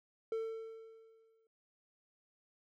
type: tone with exponential decay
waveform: triangle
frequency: 448.1 Hz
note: A4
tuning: 32 cents sharp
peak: -31 dBFS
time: 0.32-1.47 s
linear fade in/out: 2 ms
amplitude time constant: 250 ms
effects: none